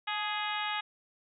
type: harmonic tone with a mistuned harmonic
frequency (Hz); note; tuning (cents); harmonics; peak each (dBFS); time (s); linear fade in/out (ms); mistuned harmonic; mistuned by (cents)
416.4; G#4; +5; 2 / 3 / 4 / 5 / 6 / 7 / 8 / 9; -36 / -38 / -39 / -40 / -41 / -41 / -42 / -43; 0.07-0.81; 10; 2; +34
effects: none